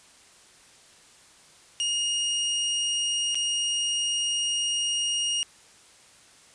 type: tone with dropouts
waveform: sawtooth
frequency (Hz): 2858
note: F7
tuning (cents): +39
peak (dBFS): -21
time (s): 1.8-5.43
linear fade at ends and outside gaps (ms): 0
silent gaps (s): 3.346-3.354
effects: white hiss -54 dBFS RMS until 6.54 s + resampled to 22050 Hz